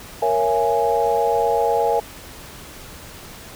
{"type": "chord", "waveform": "sine", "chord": "A# half-diminished seventh", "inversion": "none", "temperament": "equal with one note detuned", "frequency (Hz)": [466.2, 554.4, 671.9, 830.6], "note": ["A#4", "C#5", "E5", "G#5"], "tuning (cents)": [0, 0, 33, 0], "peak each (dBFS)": [-20, -24, -23, -20], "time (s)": [0.22, 2], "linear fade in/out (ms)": 5, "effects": ["pink hiss -39 dBFS RMS until 3.55 s"]}